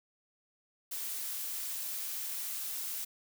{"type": "noise", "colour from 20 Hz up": "blue", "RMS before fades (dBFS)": -38, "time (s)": [0.91, 3.05], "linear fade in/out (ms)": 10, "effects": []}